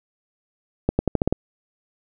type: accelerating click train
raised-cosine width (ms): 2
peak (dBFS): -5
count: 7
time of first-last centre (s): 0.89-1.326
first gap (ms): 100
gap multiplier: 0.87
effects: none